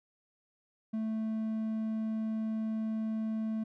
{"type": "tone", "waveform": "triangle", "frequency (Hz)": 220, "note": "A3", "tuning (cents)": 0, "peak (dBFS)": -29, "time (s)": [0.93, 3.64], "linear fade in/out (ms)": 10, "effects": []}